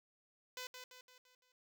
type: tone with echo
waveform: 5% pulse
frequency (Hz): 504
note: B4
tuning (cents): +35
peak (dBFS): -32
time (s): 0.57-0.67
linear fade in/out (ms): 2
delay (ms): 170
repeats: 5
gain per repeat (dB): -6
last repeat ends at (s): 1.52
effects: none